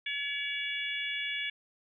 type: harmonic tone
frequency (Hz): 568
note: C#5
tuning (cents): +42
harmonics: 3 / 4 / 5 / 6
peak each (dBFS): -39 / -35 / -39 / -38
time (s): 0.06-1.5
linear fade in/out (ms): 5
effects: none